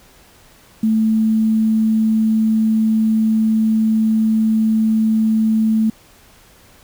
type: tone with quantisation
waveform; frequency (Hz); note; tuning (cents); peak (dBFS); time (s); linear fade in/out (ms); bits
sine; 220; A3; 0; -12; 0.83-5.9; 5; 7
effects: pink hiss -48 dBFS RMS until 6.83 s